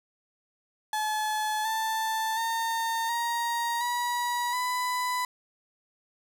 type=tone with pitch steps; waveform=35% pulse; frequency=858 / 884.2 / 911.1 / 938.9 / 967.5 / 997 Hz; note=A5 / A5 / A#5 / A#5 / B5 / B5; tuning=-44 / +8 / -40 / +12 / -36 / +16 cents; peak=-25 dBFS; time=0.93-5.25 s; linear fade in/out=2 ms; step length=720 ms; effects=none